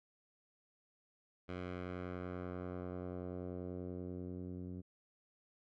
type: tone with low-pass filter sweep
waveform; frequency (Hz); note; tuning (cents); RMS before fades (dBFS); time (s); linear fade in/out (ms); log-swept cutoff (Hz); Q
10% pulse; 90.3; F#2; -42; -44; 1.48-4.82; 20; 2700 to 240; 0.98
effects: none